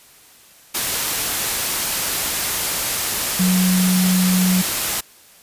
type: tone in noise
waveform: sine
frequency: 183.6 Hz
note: F#3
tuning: 13 cents flat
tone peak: -14 dBFS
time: 3.39-4.62 s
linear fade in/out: 10 ms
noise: white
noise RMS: -21 dBFS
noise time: 0.74-5.01 s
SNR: +4 dB
effects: white hiss -48 dBFS RMS until 5.42 s + resampled to 32000 Hz